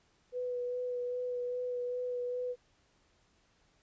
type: tone with vibrato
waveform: sine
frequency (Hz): 493.9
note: B4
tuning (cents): 0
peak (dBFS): -33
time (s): 0.32-2.56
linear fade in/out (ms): 50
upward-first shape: sine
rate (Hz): 2.5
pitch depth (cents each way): 15
effects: pink hiss -70 dBFS RMS until 3.82 s + resampled to 16000 Hz